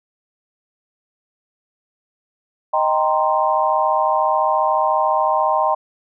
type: chord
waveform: sine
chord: C minor seventh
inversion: first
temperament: equal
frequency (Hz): 622.3 / 784 / 932.3 / 1046.5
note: Eb5 / G5 / Bb5 / C6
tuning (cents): 0 / 0 / 0 / 0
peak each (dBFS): -20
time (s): 2.73-5.75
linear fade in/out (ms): 10
effects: none